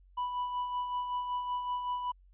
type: tone with tremolo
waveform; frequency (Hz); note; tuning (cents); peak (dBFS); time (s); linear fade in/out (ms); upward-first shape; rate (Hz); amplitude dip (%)
triangle; 987.8; B5; 0; -28; 0.17-2.12; 10; sine; 5.3; 45
effects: added 46 Hz sine -57 dBFS peak until 2.33 s + resampled to 8000 Hz